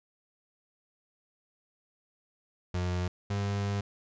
35% pulse tone pair in turn, 89.6 / 100.57 Hz, F2 / G2, +45 / +45 cents, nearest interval major second, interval 200 cents, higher second, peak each -27 dBFS, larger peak neither, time 2.74-3.08 / 3.3-3.81 s, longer second, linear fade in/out 5 ms, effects resampled to 16000 Hz

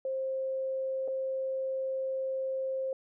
sine tone with dropouts, 529 Hz, C5, 19 cents sharp, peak -30 dBFS, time 0.05-2.93 s, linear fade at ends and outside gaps 2 ms, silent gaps 1.078-1.082 s, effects none

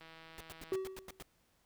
click train, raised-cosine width 0.3 ms, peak -38 dBFS, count 122, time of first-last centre 0.01-0.757 s, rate 162 Hz
pink noise bursts, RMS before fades -48 dBFS, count 8, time 0.38-1.224 s, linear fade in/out 0 ms, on 25 ms, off 92 ms
triangle tone with exponential decay, 380 Hz, F#4, 46 cents sharp, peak -28 dBFS, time 0.72-1.23 s, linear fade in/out 1 ms, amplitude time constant 110 ms
effects pink hiss -73 dBFS RMS until 1.65 s

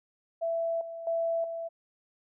sine tone with level steps, 665 Hz, E5, 15 cents sharp, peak -27 / -37 / -26 / -33 dBFS, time 0.41-1.69 s, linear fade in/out 20 ms, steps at 0.81 / 1.07 / 1.44 s, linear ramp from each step 2 ms, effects none

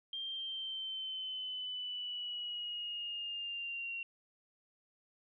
sine exponential sweep, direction down, 3188 to 2743 Hz, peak -38 dBFS, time 0.13-4.03 s, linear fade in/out 2 ms, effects none

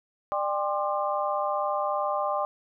harmonic tone with a mistuned harmonic, 199.2 Hz, G3, 28 cents sharp, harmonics 3 / 4 / 5 / 6, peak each -29 / -30 / -31 / -32 dBFS, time 0.32-2.45 s, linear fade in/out 0 ms, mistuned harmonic 5, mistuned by +96 cents, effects none

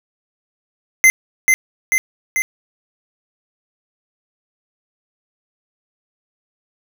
square tone with echo, 2070 Hz, C7, 19 cents flat, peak -7 dBFS, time 1.04-1.1 s, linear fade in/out 0 ms, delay 440 ms, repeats 3, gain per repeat -3 dB, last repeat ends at 2.42 s, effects none

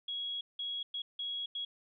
sine tone bursts at uneven times, 3322 Hz, G#7, in tune, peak -35 dBFS, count 5, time 0.08-0.41 / 0.59-0.83 / 0.94-1.02 / 1.19-1.46 / 1.55-1.65 s, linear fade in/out 5 ms, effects none

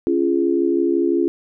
sine chord, Db major, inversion none, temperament equal with one note detuned, 277.2 / 342.8 / 415.3 Hz, Db4 / F4 / Ab4, 0 / -32 / 0 cents, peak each -21 / -17 / -23 dBFS, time 0.07-1.28 s, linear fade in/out 0 ms, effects none

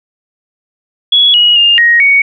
sine tone with pitch steps, 3367 / 2902 / 2817 / 1880 / 2234 Hz, G#7 / F#7 / F7 / A#6 / C#7, +23 / -34 / +14 / +14 / +13 cents, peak -4 dBFS, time 1.12-2.22 s, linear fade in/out 5 ms, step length 220 ms, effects none

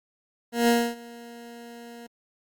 20% pulse tone with ADSR envelope, 235.6 Hz, A#3, 19 cents sharp, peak -12 dBFS, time 0.52-2.07 s, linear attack 160 ms, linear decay 270 ms, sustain -24 dB, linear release 9 ms, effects Opus 48 kbps

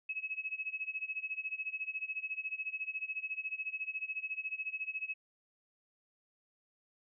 sine tone with tremolo, 2570 Hz, E7, 45 cents flat, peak -33 dBFS, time 0.09-5.14 s, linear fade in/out 5 ms, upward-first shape sine, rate 14 Hz, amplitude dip 90%, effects none

